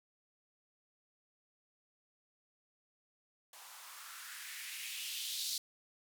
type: noise with band-pass filter sweep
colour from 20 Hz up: violet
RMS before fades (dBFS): -44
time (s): 3.53-5.58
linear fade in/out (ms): 2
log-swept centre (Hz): 810 to 4400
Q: 2.7
effects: none